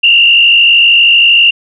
sine tone with frequency modulation, 2794 Hz, F7, in tune, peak -3 dBFS, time 0.03-1.51 s, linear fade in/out 10 ms, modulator 52.8 Hz, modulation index 1.5, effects none

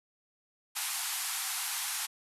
white band-pass noise, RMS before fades -35 dBFS, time 0.75-2.07 s, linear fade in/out 20 ms, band 730 to 13000 Hz, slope 96 dB/octave, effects none

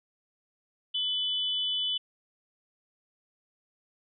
sine tone pair together, 3000 / 3446 Hz, F#7 / A7, +23 / -37 cents, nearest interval major second, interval 240 cents, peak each -28 / -33 dBFS, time 0.94-1.98 s, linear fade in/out 10 ms, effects none

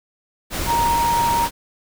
sine tone in noise, 936 Hz, A#5, 7 cents sharp, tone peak -16 dBFS, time 0.66-1.49 s, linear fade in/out 50 ms, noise pink, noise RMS -25 dBFS, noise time 0.5-1.51 s, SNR +6 dB, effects none

